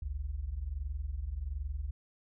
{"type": "tone pair together", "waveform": "sine", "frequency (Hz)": [51.67, 73], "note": ["G#1", "D2"], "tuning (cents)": [-8, -10], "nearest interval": "tritone", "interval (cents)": 598, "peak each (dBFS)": [-38, -36], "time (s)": [0.02, 1.91], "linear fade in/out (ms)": 5, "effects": []}